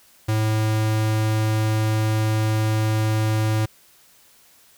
square tone, 108.9 Hz, A2, 17 cents flat, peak -19 dBFS, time 0.28-3.66 s, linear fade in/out 10 ms, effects white hiss -54 dBFS RMS until 4.77 s

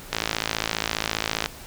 click train, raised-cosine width 0.2 ms, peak -5 dBFS, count 74, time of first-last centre 0.13-1.46 s, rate 54.9 Hz, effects pink hiss -42 dBFS RMS until 1.66 s

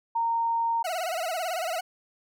sine tone, 923 Hz, A#5, 17 cents flat, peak -23 dBFS, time 0.15-0.83 s, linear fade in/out 10 ms
40% pulse tone with vibrato, 690 Hz, F5, 21 cents flat, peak -27 dBFS, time 0.84-1.81 s, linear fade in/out 10 ms, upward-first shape sine, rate 18 Hz, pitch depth 140 cents each way
effects none

